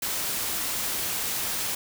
white noise, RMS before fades -29 dBFS, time 0.02-1.75 s, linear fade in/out 5 ms, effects none

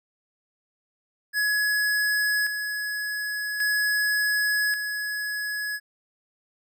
square tone with tremolo, 1686 Hz, G#6, 26 cents sharp, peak -22 dBFS, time 1.33-5.8 s, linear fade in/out 50 ms, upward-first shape square, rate 0.44 Hz, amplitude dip 50%, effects none

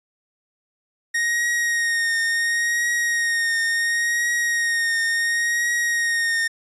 45% pulse tone with vibrato, 1864.7 Hz, A#6, in tune, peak -19 dBFS, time 1.14-6.48 s, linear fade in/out 10 ms, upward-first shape triangle, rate 0.71 Hz, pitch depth 32 cents each way, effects resampled to 24000 Hz

